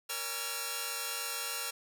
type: tone cluster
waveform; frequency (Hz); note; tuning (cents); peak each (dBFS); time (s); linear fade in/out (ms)
5% pulse; 471.3 / 565 / 824 / 1362; A#4 / C#5 / G#5 / F6; +19 / +33 / -14 / -44; -31 / -32 / -33 / -25; 0.09-1.71; 10
effects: none